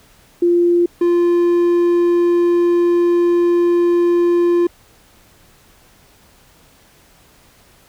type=tone pair in turn; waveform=sine / triangle; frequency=347.3 / 347.3 Hz; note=F4 / F4; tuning=-10 / -10 cents; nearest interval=unison; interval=0 cents; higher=neither; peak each=-10 / -9 dBFS; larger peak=second; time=0.42-0.86 / 1.01-4.67 s; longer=second; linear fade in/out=5 ms; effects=pink hiss -50 dBFS RMS until 7.88 s